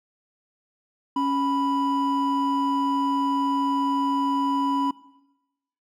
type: tone pair together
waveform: triangle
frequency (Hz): 277.2 / 987.8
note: C#4 / B5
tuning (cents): 0 / 0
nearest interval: octave + minor seventh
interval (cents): 2200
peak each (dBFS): -22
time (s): 1.16-4.91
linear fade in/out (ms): 5
effects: noise-tail reverb RT60 1.0 s tail -20 dB re dry

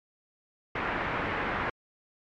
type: low-pass noise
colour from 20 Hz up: white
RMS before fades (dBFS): -31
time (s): 0.75-1.7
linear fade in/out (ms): 5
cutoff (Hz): 2000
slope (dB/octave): 24
effects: MP3 96 kbps

